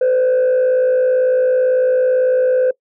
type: tone with frequency modulation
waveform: sine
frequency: 510 Hz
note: C5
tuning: 44 cents flat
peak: -9 dBFS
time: 0.01-2.71 s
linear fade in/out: 5 ms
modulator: 58 Hz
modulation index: 0.39
effects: noise-tail reverb RT60 0.1 s tail -22 dB re dry + tanh soft clip ceiling -10 dBFS